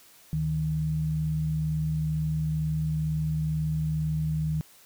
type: tone pair together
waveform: sine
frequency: 73.41 / 155.56 Hz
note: D2 / D#3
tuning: 0 / 0 cents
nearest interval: octave + minor second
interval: 1300 cents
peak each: -34 / -25 dBFS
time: 0.33-4.61 s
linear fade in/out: 0 ms
effects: white hiss -55 dBFS RMS until 4.85 s